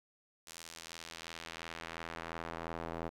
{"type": "tone with band-pass filter sweep", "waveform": "square", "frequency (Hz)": 41.44, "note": "E1", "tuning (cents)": 10, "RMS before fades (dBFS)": -45, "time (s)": [0.46, 3.1], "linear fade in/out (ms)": 20, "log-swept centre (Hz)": [7800, 630], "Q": 0.81, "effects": ["11-bit"]}